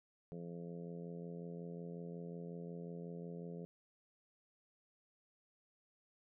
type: harmonic tone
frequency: 85.5 Hz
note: F2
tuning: 36 cents flat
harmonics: 2 / 3 / 4 / 5 / 6 / 7 / 8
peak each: -46 / -56 / -58 / -51 / -55 / -62 / -64 dBFS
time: 0.32-3.65 s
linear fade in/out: 0 ms
effects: none